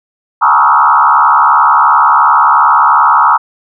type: tone with frequency modulation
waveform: sine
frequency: 1108.7 Hz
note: C#6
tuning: in tune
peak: -4 dBFS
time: 0.41-3.38 s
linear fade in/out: 20 ms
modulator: 71.4 Hz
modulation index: 3.6
effects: none